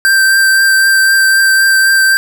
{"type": "tone with vibrato", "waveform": "square", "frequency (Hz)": 1568, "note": "G6", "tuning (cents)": 0, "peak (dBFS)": -7, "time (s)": [0.05, 2.17], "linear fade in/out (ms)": 0, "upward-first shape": "triangle", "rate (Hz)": 3.9, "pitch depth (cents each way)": 15, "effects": []}